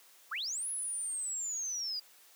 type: linear two-way sweep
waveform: sine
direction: up then down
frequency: 987.8 to 10548 to 4781 Hz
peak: -34 dBFS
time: 0.31-2 s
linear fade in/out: 10 ms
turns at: 0.68 s
effects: white hiss -60 dBFS RMS until 2.35 s + high-pass 400 Hz 12 dB/octave